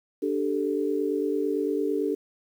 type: chord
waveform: sine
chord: D suspended fourth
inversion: none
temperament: just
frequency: 293.7 / 391.6 / 440.5 Hz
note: D4 / G4 / A4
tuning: 0 / -2 / +2 cents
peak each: -28 dBFS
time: 0.22-2.15 s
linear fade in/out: 10 ms
effects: 9-bit